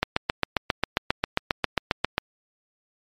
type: click train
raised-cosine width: 0.3 ms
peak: -4 dBFS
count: 17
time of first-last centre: 0.03-2.181 s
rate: 7.44 Hz
effects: MP3 64 kbps

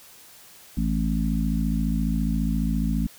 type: harmonic tone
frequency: 54.6 Hz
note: A1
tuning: 13 cents flat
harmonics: 1 / 3 / 4 / 5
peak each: -25 / -27 / -26 / -31 dBFS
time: 0.77-3.07 s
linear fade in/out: 5 ms
effects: white hiss -49 dBFS RMS until 3.18 s

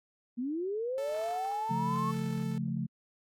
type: linear sweep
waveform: sine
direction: up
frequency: 230 to 1108.7 Hz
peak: -31 dBFS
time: 0.37-2.12 s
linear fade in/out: 20 ms
type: tone with tremolo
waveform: sawtooth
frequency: 440 Hz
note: A4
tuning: in tune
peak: -36 dBFS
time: 0.98-2.58 s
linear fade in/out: 0 ms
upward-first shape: triangle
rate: 1.1 Hz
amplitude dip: 50%
type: chord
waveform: sine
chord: Db augmented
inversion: none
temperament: equal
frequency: 138.59 / 174.61 / 220 Hz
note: Db3 / F3 / A3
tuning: 0 / 0 / 0 cents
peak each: -35 dBFS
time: 1.69-2.87 s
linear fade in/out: 20 ms
effects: AAC 64 kbps

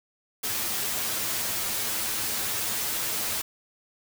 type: noise with comb filter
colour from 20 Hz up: white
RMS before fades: -29 dBFS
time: 0.43-3.42 s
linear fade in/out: 10 ms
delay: 9.3 ms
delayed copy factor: +0.6
effects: none

